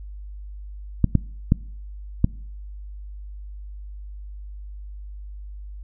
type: clicks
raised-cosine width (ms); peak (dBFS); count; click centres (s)
5; -3; 4; 1.043 / 1.153 / 1.521 / 2.244
effects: noise-tail reverb RT60 0.6 s tail -23 dB re dry + added 50 Hz sine -34 dBFS peak until 5.83 s